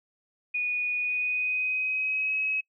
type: tone with pitch glide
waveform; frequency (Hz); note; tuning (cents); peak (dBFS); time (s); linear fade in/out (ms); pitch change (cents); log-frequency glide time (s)
sine; 2465 to 2556; D#7 to D#7; -17 to +46; -25; 0.54-2.61; 10; +63; 0.98-2.34
effects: noise-tail reverb RT60 0.1 s tail -26 dB re dry